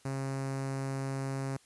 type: tone with notch filter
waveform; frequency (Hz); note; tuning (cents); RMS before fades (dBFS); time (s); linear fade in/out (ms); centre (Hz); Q
sawtooth; 135.2; C#3; -43; -35; 0.05-1.57; 5; 3300; 1.1
effects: white hiss -63 dBFS RMS until 1.65 s + resampled to 24000 Hz